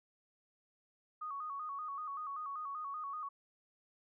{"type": "tone with vibrato", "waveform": "sine", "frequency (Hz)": 1174.7, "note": "D6", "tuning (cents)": 0, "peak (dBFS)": -39, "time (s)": [1.21, 3.29], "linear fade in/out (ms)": 10, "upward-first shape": "square", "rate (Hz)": 5.2, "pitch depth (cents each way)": 91, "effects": []}